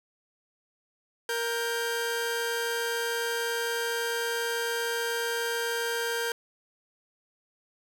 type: tone pair together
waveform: sawtooth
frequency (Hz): 467.3 / 1580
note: A#4 / G6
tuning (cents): +4 / +13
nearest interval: octave + major sixth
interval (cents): 2109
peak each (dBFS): -26 / -28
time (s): 1.29-6.32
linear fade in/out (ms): 2
effects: none